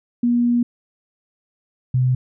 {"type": "tone pair in turn", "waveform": "sine", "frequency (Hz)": [240, 127.39], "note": ["B3", "C3"], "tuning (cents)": [-49, -46], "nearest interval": "major seventh", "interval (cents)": 1097, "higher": "first", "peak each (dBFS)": -14, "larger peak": "neither", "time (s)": [[0.23, 0.63], [1.94, 2.15]], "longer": "first", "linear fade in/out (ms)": 5, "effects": []}